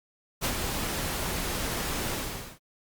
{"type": "noise with ADSR envelope", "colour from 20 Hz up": "pink", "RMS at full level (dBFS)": -26, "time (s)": [0.41, 2.59], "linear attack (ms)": 37, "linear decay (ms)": 69, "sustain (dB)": -5, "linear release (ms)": 460, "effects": ["Opus 48 kbps"]}